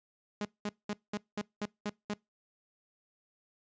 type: tone bursts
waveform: sawtooth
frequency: 207.7 Hz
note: G#3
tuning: in tune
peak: -29 dBFS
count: 8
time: 0.41-2.138 s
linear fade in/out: 2 ms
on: 41 ms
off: 200 ms
effects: noise-tail reverb RT60 0.2 s tail -24 dB re dry + resampled to 16000 Hz